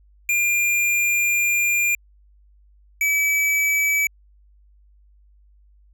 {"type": "tone pair in turn", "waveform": "square", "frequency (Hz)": [2400, 2295], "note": ["D7", "D7"], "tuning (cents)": [37, -40], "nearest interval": "minor second", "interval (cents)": 77, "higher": "first", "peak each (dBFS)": -18, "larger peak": "neither", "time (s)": [[0.29, 1.95], [3.01, 4.07]], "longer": "first", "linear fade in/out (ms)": 2, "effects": ["added 50 Hz sine -51 dBFS peak until 5.93 s"]}